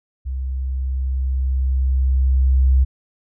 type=tone with level ramp; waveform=sine; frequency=65.41 Hz; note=C2; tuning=in tune; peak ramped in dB=-22 to -10 dBFS; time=0.25-2.85 s; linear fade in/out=20 ms; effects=none